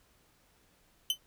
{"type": "tone with exponential decay", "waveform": "40% pulse", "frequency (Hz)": 3045, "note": "F#7", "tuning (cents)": 49, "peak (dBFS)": -22, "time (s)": [1.1, 1.18], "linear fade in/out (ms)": 2, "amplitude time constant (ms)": 16, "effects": ["pink hiss -67 dBFS RMS until 1.26 s"]}